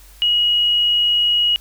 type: tone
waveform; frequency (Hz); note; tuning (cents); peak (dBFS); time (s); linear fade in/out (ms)
sine; 2900; F#7; -35; -13; 0.22-1.56; 0
effects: added 48 Hz sine -43 dBFS peak until 1.6 s + white hiss -48 dBFS RMS until 1.6 s